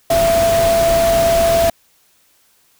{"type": "tone in noise", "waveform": "sine", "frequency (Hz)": 670, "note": "E5", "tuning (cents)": 28, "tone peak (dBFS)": -11, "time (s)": [0.1, 1.7], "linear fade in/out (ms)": 5, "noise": "pink", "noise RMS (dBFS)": -21, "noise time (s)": [0.1, 1.7], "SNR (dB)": 7, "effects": ["white hiss -56 dBFS RMS until 2.79 s"]}